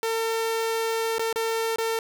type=tone with dropouts; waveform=sawtooth; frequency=451.7 Hz; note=A4; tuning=45 cents sharp; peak=-20 dBFS; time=0.03-1.99 s; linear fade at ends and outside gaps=1 ms; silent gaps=1.183-1.194 / 1.328-1.359 / 1.76-1.784 s; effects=none